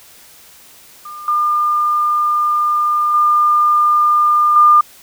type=tone with level steps; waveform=sine; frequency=1204 Hz; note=D6; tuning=43 cents sharp; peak=-28 / -12 / -9 / -5 dBFS; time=1.05-4.81 s; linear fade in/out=5 ms; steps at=1.28 / 3.14 / 4.56 s; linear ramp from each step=2 ms; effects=white hiss -43 dBFS RMS until 5.02 s